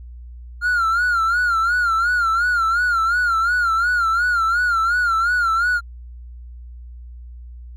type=tone with vibrato; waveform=triangle; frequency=1398 Hz; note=F6; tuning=1 cent sharp; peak=-13 dBFS; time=0.61-5.81 s; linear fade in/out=50 ms; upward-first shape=sine; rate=2.8 Hz; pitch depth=100 cents each way; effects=tanh soft clip ceiling -9 dBFS + added 60 Hz sine -34 dBFS peak until 7.76 s